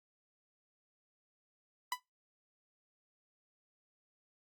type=tone with exponential decay; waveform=sawtooth; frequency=993 Hz; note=B5; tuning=9 cents sharp; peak=-26 dBFS; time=1.92-2 s; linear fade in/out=2 ms; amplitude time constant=16 ms; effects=noise-tail reverb RT60 0.2 s tail -21 dB re dry + Opus 48 kbps